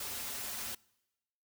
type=noise with comb filter; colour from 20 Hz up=white; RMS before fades=-40 dBFS; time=0-0.75 s; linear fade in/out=5 ms; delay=6.3 ms; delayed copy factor=-1; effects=noise-tail reverb RT60 1.0 s tail -25 dB re dry